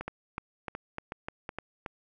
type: two click trains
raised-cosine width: 0.5 ms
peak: -20 / -21 dBFS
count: 6 / 6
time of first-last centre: 0.08-1.586 / 0.01-1.862 s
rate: 3.32 / 2.7 Hz
effects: none